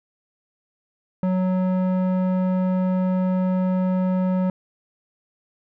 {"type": "tone with low-pass filter", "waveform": "square", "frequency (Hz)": 185, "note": "F#3", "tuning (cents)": 0, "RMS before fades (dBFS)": -21, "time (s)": [1.23, 4.5], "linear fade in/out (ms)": 2, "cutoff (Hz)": 890, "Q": 0.78, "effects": []}